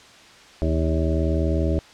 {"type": "harmonic tone with a mistuned harmonic", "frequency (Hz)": 80.1, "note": "E2", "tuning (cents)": -49, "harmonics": [1, 2, 3, 4, 5, 7, 8], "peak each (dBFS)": [-21, -28, -30, -27, -30, -30, -32], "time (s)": [0.62, 1.79], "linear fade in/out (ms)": 0, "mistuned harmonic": 1, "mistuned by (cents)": -110, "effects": ["white hiss -47 dBFS RMS until 1.93 s", "low-pass 5000 Hz 12 dB/octave"]}